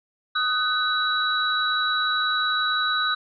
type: tone cluster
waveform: sine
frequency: 1253 / 1503 / 3907 Hz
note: D#6 / F#6 / B7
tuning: +12 / +27 / -19 cents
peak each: -25 dBFS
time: 0.35-3.15 s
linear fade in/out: 10 ms
effects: none